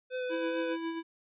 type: tone with vibrato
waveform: square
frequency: 505 Hz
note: B4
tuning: 39 cents sharp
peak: -33 dBFS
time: 0.1-0.77 s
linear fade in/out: 50 ms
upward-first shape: sine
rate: 4.7 Hz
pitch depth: 15 cents each way
type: tone with tremolo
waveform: square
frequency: 329.6 Hz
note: E4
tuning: in tune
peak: -32 dBFS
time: 0.29-1.03 s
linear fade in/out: 50 ms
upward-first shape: sine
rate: 7.3 Hz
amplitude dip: 45%
effects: resampled to 8000 Hz